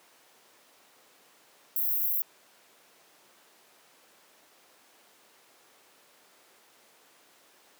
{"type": "high-pass noise", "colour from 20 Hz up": "white", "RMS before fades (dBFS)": -28, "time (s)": [1.76, 2.22], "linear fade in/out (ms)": 2, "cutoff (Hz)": 12000, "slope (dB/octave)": 96, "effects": ["pink hiss -59 dBFS RMS until 7.79 s", "high-pass 400 Hz 12 dB/octave"]}